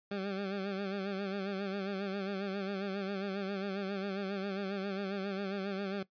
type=tone with vibrato; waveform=20% pulse; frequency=196 Hz; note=G3; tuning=in tune; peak=-30 dBFS; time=0.11-6.03 s; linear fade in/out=5 ms; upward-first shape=sine; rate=7.4 Hz; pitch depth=66 cents each way; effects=noise-tail reverb RT60 0.1 s tail -18 dB re dry + resampled to 11025 Hz